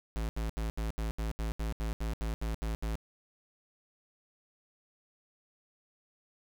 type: tone bursts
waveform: square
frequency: 55 Hz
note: A1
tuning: in tune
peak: -32 dBFS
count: 14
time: 0.16-2.955 s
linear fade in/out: 0 ms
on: 130 ms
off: 75 ms
effects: none